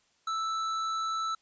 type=tone with hard clipping; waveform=sine; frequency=1318.5 Hz; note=E6; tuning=in tune; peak=-31 dBFS; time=0.27-1.35 s; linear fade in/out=5 ms; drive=10 dB; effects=white hiss -69 dBFS RMS until 1.41 s + resampled to 16000 Hz